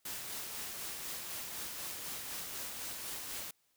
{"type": "noise with tremolo", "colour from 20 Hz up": "white", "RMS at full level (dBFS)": -41, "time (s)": [0.05, 3.51], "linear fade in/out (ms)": 5, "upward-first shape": "sine", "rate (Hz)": 4, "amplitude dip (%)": 30, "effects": ["white hiss -75 dBFS RMS until 3.76 s"]}